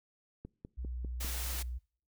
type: click train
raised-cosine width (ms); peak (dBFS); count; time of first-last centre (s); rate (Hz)
3; -31; 5; 0.45-1.247; 5.02
type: tone with pitch glide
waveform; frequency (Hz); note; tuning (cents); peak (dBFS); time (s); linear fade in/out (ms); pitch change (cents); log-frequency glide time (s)
sine; 61.74 to 61.1; B1 to B1; 0 to -18; -36; 0.77-1.79; 20; -18; 0.89-0.94
type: noise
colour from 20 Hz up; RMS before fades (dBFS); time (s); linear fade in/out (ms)
white; -40; 1.2-1.63; 10
effects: noise-tail reverb RT60 0.5 s tail -25 dB re dry